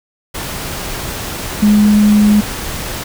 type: tone in noise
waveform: sine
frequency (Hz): 209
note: G#3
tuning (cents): +11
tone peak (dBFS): -6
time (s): 1.62-2.41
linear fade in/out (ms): 10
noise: pink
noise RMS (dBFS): -23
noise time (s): 0.34-3.04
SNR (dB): +14
effects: none